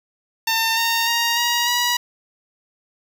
10% pulse tone with pitch steps, 903 / 918.8 / 934.8 / 951.2 / 967.8 Hz, A5 / A#5 / A#5 / A#5 / B5, +45 / -25 / +5 / +35 / -35 cents, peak -9 dBFS, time 0.47-1.97 s, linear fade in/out 5 ms, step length 300 ms, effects none

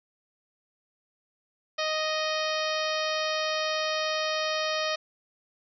harmonic tone, 622.3 Hz, D#5, in tune, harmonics 1 / 2 / 3 / 4 / 5 / 6 / 7 / 8 / 9, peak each -30 / -33 / -35 / -36 / -37 / -38 / -38 / -39 / -40 dBFS, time 1.78-4.96 s, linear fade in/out 10 ms, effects none

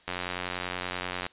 click train, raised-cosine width 0.3 ms, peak -15 dBFS, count 108, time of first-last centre 0.08-1.265 s, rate 90.3 Hz, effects white hiss -58 dBFS RMS until 1.32 s + resampled to 8000 Hz

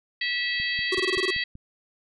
harmonic tone, 651 Hz, E5, 22 cents flat, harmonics 3 / 4 / 5 / 6 / 7, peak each -27 / -33 / -33 / -34 / -34 dBFS, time 0.21-1.44 s, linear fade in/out 5 ms
click train, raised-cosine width 5 ms, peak -30 dBFS, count 6, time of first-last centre 0.6-1.554 s, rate 5.24 Hz
square tone bursts, 374.7 Hz, F#4, 22 cents sharp, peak -24 dBFS, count 8, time 0.92-1.307 s, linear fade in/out 5 ms, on 30 ms, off 21 ms
effects resampled to 24000 Hz

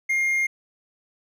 triangle tone, 2124 Hz, C7, 25 cents sharp, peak -18 dBFS, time 0.09-0.47 s, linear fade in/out 10 ms, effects none

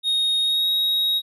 triangle tone with pitch glide, 3729 to 3788 Hz, A#7 to A#7, 0 to +27 cents, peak -17 dBFS, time 0.03-1.22 s, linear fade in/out 50 ms, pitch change +27 cents, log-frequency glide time 0.41-0.7 s, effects none

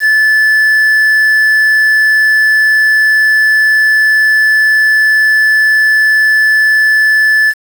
triangle tone with quantisation, 1739 Hz, A6, 21 cents flat, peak -4 dBFS, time 0-7.54 s, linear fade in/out 50 ms, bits 5, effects none

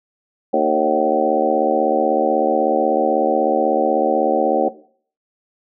harmonic tone with a mistuned harmonic, 76.2 Hz, D#2, 36 cents flat, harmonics 3 / 4 / 5 / 6 / 7 / 8 / 9 / 10, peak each -24 / -23 / -23 / -22 / -17 / -26 / -27 / -20 dBFS, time 0.53-4.69 s, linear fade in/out 10 ms, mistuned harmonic 7, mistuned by +33 cents, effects noise-tail reverb RT60 0.5 s tail -17 dB re dry

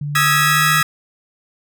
sine tone with pitch glide, 145.8 to 152.34 Hz, D3 to D#3, -12 to -36 cents, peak -21 dBFS, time 0.01-0.82 s, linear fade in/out 5 ms, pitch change +76 cents, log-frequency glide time 0.32-0.67 s
35% pulse chord, E major seventh, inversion third, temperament equal with one note detuned, 1244.5 / 1318.5 / 1661.2 / 1930.4 Hz, D#6 / E6 / G#6 / B6, 0 / 0 / 0 / -40 cents, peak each -17 dBFS, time 0.15-0.83 s, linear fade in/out 5 ms
effects none

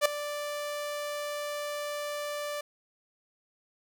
sawtooth tone with ADSR envelope, 587.3 Hz, D5, in tune, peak -14 dBFS, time 0.01-2.61 s, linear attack 45 ms, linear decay 4 ms, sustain -15 dB, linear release 5 ms, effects none

